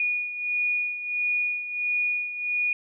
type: beating tone pair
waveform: sine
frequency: 2452 / 2453.5 Hz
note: D#7 / D#7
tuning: -26 / -25 cents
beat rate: 1.5 Hz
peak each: -25 / -31 dBFS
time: 0-2.73 s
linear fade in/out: 2 ms
effects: none